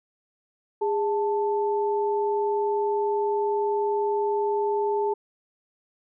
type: tone pair together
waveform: sine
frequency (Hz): 410.4 / 880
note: G#4 / A5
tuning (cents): -21 / 0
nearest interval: octave + minor second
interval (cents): 1321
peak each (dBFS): -23 / -27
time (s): 0.81-5.14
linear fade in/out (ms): 10
effects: none